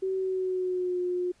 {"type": "tone with pitch glide", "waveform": "sine", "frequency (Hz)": [380, 358.7], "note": ["F#4", "F4"], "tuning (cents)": [46, 46], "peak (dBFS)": -26, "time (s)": [0.02, 1.32], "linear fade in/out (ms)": 10, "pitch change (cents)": -100, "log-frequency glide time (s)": [0.15, 1], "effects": ["pink hiss -64 dBFS RMS until 1.4 s", "resampled to 22050 Hz"]}